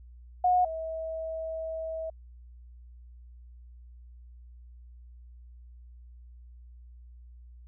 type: tone pair in turn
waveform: sine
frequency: 725 / 645 Hz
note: F#5 / E5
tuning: -35 / -38 cents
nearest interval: major second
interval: 203 cents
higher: first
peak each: -20 / -32 dBFS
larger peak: first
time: 0.44-0.65 / 0.65-2.1 s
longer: second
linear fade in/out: 5 ms
effects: added 60 Hz sine -47 dBFS peak until 7.67 s